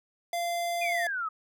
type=tone; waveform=square; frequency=690 Hz; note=F5; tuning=21 cents flat; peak=-29 dBFS; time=0.33-1.07 s; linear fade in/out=2 ms
type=exponential sweep; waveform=sine; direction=down; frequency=2489 to 1244.5 Hz; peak=-29 dBFS; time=0.81-1.29 s; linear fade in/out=10 ms
effects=none